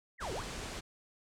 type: exponential two-way sweep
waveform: sine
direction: down then up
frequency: 2181 to 340.5 to 2181 Hz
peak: -38 dBFS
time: 0.18-0.44 s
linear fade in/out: 50 ms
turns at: 0.33 s
type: low-pass noise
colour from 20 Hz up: pink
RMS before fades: -42 dBFS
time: 0.2-0.81 s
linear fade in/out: 20 ms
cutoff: 8700 Hz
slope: 24 dB/octave
effects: none